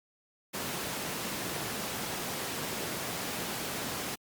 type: high-pass noise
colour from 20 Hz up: pink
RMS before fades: -36 dBFS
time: 0.53-4.16 s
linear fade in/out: 20 ms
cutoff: 150 Hz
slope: 12 dB/octave
effects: Opus 48 kbps